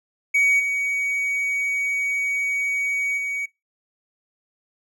triangle tone with level steps, 2254 Hz, C#7, 28 cents sharp, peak -14 / -20 / -23 dBFS, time 0.34-3.46 s, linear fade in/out 10 ms, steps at 0.59 / 3.17 s, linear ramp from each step 10 ms, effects noise-tail reverb RT60 0.2 s tail -21 dB re dry

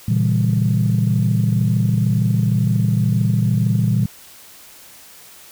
sine chord, A# diminished seventh, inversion none, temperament equal with one note detuned, 116.54 / 138.59 / 162.83 / 196 Hz, A#2 / C#3 / E3 / G3, 0 / 0 / -21 / 0 cents, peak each -16 / -22 / -20 / -20 dBFS, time 0.08-4.06 s, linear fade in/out 5 ms, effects tanh soft clip ceiling -6 dBFS + white hiss -43 dBFS RMS until 5.51 s

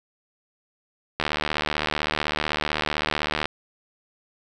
click train, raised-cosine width 0.3 ms, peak -7 dBFS, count 172, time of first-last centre 1.2-3.456 s, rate 75.8 Hz, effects none

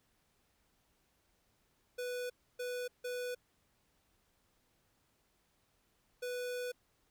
square tone bursts at uneven times, 493.9 Hz, B4, in tune, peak -38 dBFS, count 4, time 1.98-2.3 / 2.59-2.88 / 3.04-3.35 / 6.22-6.72 s, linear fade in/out 10 ms, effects pink hiss -75 dBFS RMS until 7.1 s

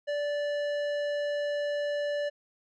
sine tone with tanh clipping, 583 Hz, D5, 13 cents flat, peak -30 dBFS, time 0.07-2.3 s, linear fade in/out 20 ms, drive 14 dB, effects none

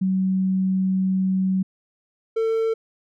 sine / triangle tone pair in turn, 188.7 / 448.8 Hz, F#3 / A4, +34 / +34 cents, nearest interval octave + minor third, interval 1500 cents, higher second, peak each -18 / -17 dBFS, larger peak second, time 0.01-1.63 / 2.36-2.74 s, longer first, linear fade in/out 10 ms, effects none

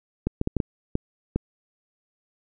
clicks, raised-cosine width 3 ms, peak -10 dBFS, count 7, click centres 0.27 / 0.414 / 0.474 / 0.567 / 0.602 / 0.954 / 1.36 s, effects none

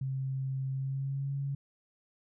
sine tone with pitch glide, 133.4 to 138.98 Hz, C3 to C#3, +34 to +5 cents, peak -31 dBFS, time 0.01-1.55 s, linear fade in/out 5 ms, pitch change +71 cents, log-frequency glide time 0.71-1.34 s, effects none

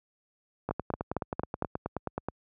two click trains, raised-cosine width 1 ms, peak -17 / -15 dBFS, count 16 / 5, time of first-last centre 0.69-2.286 / 0.71-1.623 s, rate 9.4 / 4.38 Hz, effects high-pass 60 Hz 12 dB/octave

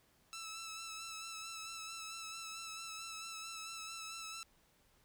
10% pulse tone with vibrato, 1318.5 Hz, E6, in tune, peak -36 dBFS, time 0.33-4.43 s, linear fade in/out 0 ms, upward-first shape sine, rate 4.5 Hz, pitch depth 28 cents each way, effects pink hiss -71 dBFS RMS until 5.04 s

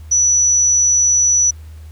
sine tone, 5920 Hz, F#8, in tune, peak -10 dBFS, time 0.11-1.51 s, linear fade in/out 10 ms, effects added 78 Hz sine -32 dBFS peak until 1.91 s + pink hiss -51 dBFS RMS until 1.91 s

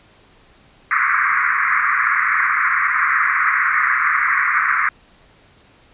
pink band-pass noise, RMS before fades -17 dBFS, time 0.91-4.89 s, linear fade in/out 2 ms, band 1100 to 2200 Hz, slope 96 dB/octave, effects pink hiss -51 dBFS RMS until 5.93 s + resampled to 8000 Hz

